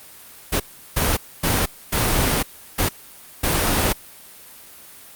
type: noise bursts at uneven times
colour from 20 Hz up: pink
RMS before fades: -19 dBFS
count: 6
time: 0.52-0.6 / 0.96-1.17 / 1.43-1.66 / 1.92-2.43 / 2.78-2.89 / 3.43-3.93 s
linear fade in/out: 10 ms
effects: white hiss -43 dBFS RMS until 5.15 s + Opus 32 kbps